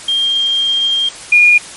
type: tone pair in turn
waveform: sine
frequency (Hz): 3203 / 2432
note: G7 / D#7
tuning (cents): +37 / -40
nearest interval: perfect fourth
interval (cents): 477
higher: first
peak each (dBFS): -11 / -4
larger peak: second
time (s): 0.08-1.09 / 1.32-1.58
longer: first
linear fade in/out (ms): 5
effects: white hiss -31 dBFS RMS until 1.76 s + MP3 48 kbps